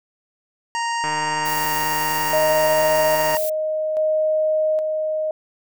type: harmonic tone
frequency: 932.3 Hz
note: A#5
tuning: in tune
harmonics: 1 / 2 / 3 / 5 / 6 / 7 / 8 / 9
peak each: -22 / -28 / -32 / -36 / -38 / -39 / -40 / -41 dBFS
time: 0.75-3.37 s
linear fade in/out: 0 ms
type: click train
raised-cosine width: 0.5 ms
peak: -14 dBFS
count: 352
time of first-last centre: 1.04-3.349 s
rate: 152 Hz
type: noise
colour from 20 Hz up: violet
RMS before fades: -28 dBFS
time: 1.45-3.5 s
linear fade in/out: 10 ms
type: tone with tremolo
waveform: sine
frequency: 622.3 Hz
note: D#5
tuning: in tune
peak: -16 dBFS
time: 2.33-5.31 s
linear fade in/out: 2 ms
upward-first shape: square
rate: 0.61 Hz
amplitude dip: 35%
effects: none